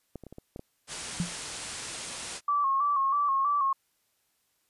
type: clicks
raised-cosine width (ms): 2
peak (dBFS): -25 / -31 / -31 / -31 / -29 / -26 / -26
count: 7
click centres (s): 0.157 / 0.237 / 0.267 / 0.326 / 0.384 / 0.561 / 0.594
type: low-pass noise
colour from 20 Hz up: white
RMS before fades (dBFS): -39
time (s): 0.87-2.41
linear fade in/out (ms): 50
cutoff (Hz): 10000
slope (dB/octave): 96
type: tone with exponential decay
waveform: sine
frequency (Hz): 173.9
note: F3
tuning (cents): -7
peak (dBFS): -22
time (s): 1.2-1.35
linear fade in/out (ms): 0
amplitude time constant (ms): 32
type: tone with vibrato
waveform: sine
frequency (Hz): 1121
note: C#6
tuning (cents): +19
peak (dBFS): -23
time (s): 2.48-3.73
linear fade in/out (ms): 5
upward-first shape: square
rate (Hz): 3.1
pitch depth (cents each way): 57
effects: white hiss -73 dBFS RMS until 4.69 s + resampled to 32000 Hz